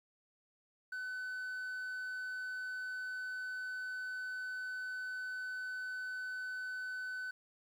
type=tone with quantisation; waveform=triangle; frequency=1508 Hz; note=F#6; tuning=32 cents sharp; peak=-37 dBFS; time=0.92-7.31 s; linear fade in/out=5 ms; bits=11; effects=none